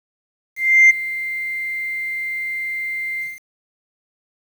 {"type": "tone with ADSR envelope", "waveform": "sine", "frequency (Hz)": 2093, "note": "C7", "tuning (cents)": 0, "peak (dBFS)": -4, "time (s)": [0.56, 3.4], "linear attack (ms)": 340, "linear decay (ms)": 14, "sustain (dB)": -18, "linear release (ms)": 190, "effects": ["tanh soft clip ceiling -4 dBFS", "7-bit"]}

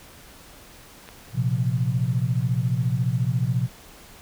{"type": "clicks", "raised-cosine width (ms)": 0.3, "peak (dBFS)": [-32, -25], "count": 2, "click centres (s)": [1.078, 1.089]}
{"type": "chord", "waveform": "sine", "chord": "Bb suspended second", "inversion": "none", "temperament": "equal", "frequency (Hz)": [116.54, 130.81, 174.61], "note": ["Bb2", "C3", "F3"], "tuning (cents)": [0, 0, 0], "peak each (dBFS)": [-24, -23, -29], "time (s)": [1.33, 3.69], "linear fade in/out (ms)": 50}
{"effects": ["pink hiss -47 dBFS RMS until 4.21 s"]}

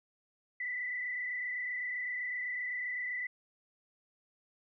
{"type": "tone with frequency modulation", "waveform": "sine", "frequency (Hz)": 1986, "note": "B6", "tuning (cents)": 9, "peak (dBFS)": -34, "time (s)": [0.6, 3.27], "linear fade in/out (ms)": 5, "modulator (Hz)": 27.8, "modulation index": 1.5, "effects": []}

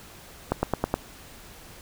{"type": "accelerating click train", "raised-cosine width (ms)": 1, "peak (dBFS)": -8, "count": 5, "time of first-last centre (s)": [0.52, 0.941], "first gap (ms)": 110, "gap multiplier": 0.97, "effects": ["pink hiss -47 dBFS RMS until 1.81 s"]}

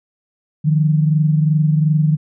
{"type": "tone pair together", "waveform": "sine", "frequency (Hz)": [152.16, 174.9], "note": ["D#3", "F3"], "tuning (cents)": [-38, 3], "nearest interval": "major second", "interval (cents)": 241, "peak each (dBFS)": [-12, -20], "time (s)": [0.64, 2.17], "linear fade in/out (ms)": 20, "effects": []}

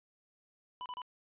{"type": "tone bursts", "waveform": "square", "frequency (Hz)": 994, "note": "B5", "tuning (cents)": 11, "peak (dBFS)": -40, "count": 3, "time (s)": [0.81, 1.018], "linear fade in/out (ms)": 0, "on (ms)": 48, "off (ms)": 32, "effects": ["resampled to 8000 Hz"]}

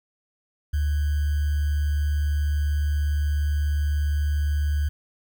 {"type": "tone with sample-and-hold", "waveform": "sine", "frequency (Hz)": 73.6, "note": "D2", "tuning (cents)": 4, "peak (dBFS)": -20, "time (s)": [0.73, 4.89], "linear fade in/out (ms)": 10, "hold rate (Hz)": 1575, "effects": []}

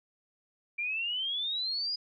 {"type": "exponential sweep", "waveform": "sine", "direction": "up", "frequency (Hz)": [2349, 4978], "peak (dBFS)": -30, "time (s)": [0.78, 1.96], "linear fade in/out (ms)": 10, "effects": []}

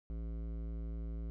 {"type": "tone with hard clipping", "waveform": "sine", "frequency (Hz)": 56, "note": "A1", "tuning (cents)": 31, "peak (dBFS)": -40, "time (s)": [0.1, 1.3], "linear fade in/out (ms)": 0, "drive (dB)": 14, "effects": []}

